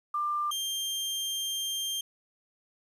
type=tone pair in turn; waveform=sine / sawtooth; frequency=1191 / 3180 Hz; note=D6 / G7; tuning=+24 / +24 cents; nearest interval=octave + perfect fourth; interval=1700 cents; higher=second; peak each=-27 dBFS; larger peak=neither; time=0.14-0.51 / 0.51-2.01 s; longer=second; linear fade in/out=5 ms; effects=resampled to 32000 Hz + 10-bit